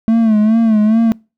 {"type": "tone with vibrato", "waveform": "triangle", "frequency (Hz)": 220, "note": "A3", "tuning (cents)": 0, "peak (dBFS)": -6, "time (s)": [0.08, 1.12], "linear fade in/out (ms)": 0, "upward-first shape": "sine", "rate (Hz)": 2.4, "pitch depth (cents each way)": 75, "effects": ["noise-tail reverb RT60 0.3 s tail -26 dB re dry"]}